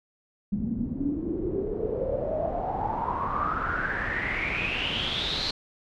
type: noise with low-pass filter sweep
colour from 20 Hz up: pink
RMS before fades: -29 dBFS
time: 0.52-5.51 s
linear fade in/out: 5 ms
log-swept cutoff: 200 to 4300 Hz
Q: 9.9
effects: none